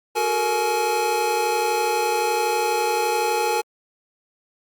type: tone cluster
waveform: square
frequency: 371.8 / 433.1 / 465 / 844 Hz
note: F#4 / A4 / A#4 / G#5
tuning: +8 / -27 / -4 / +28 cents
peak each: -30 / -31 / -25 / -23 dBFS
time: 0.15-3.62 s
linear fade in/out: 20 ms
effects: Opus 48 kbps